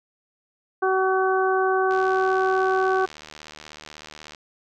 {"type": "harmonic tone", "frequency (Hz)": 378.3, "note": "F#4", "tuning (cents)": 38, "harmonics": [1, 2, 3, 4], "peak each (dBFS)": [-21, -24, -26, -27], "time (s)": [0.82, 3.06], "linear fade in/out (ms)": 10}
{"type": "click train", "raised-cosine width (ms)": 0.2, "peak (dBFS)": -22, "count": 187, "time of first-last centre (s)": [1.91, 4.348], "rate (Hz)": 76.3}
{"effects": []}